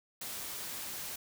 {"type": "noise", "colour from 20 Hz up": "white", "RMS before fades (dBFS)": -41, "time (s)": [0.21, 1.16], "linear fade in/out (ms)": 5, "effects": []}